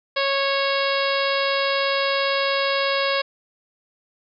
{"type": "harmonic tone", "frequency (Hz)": 551, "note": "C#5", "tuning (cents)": -11, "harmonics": [1, 2, 3, 4, 5, 6, 7, 8, 9], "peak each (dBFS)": [-23, -26, -28, -29, -30, -31, -31, -32, -33], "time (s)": [0.16, 3.22], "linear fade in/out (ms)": 10, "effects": []}